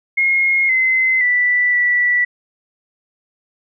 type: tone with pitch steps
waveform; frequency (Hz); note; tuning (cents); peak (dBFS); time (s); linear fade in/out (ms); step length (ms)
sine; 2151 / 2054 / 1972 / 1959; C7 / C7 / B6 / B6; +47 / -33 / -3 / -15; -12; 0.17-2.25; 10; 520
effects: none